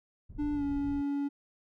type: low-pass noise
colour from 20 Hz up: pink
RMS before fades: -42 dBFS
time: 0.29-1.02 s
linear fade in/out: 10 ms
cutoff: 100 Hz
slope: 12 dB/octave
type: tone with pitch glide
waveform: triangle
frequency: 293.7 to 283.2 Hz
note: D4 to C#4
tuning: 0 to +37 cents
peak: -27 dBFS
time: 0.38-1.29 s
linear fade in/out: 20 ms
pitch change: -63 cents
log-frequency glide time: 0.54-0.63 s
effects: none